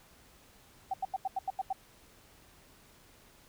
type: tone bursts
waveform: sine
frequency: 767 Hz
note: G5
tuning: 38 cents flat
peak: -29 dBFS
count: 8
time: 0.91-1.729 s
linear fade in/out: 5 ms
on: 28 ms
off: 85 ms
effects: pink hiss -60 dBFS RMS until 3.48 s